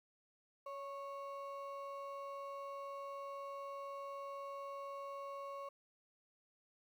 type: ring-modulated tone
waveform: triangle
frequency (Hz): 830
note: G#5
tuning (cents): -1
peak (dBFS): -39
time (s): 0.66-5.69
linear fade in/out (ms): 5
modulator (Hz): 271
effects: 12-bit